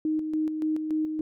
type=tone with tremolo; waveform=sine; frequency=311.1 Hz; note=D#4; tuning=in tune; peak=-23 dBFS; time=0.05-1.21 s; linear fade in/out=2 ms; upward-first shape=square; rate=3.5 Hz; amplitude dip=45%; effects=none